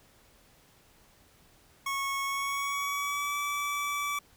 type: tone with pitch glide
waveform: 25% pulse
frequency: 1100 to 1153.4 Hz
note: C#6 to D6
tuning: -14 to -32 cents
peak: -26 dBFS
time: 1.86-4.19 s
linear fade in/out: 5 ms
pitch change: +82 cents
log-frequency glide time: 2.24-3.36 s
effects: pink hiss -61 dBFS RMS until 4.36 s